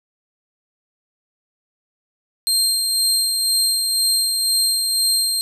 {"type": "tone with tremolo", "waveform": "25% pulse", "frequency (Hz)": 4186, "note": "C8", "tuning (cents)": 0, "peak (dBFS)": -10, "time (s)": [2.47, 5.41], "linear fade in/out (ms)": 0, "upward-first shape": "sine", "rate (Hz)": 2, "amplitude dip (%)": 35, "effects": []}